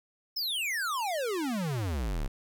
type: exponential sweep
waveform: square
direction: down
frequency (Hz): 5360 to 30.87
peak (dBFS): -30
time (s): 0.36-2.28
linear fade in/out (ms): 10
effects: none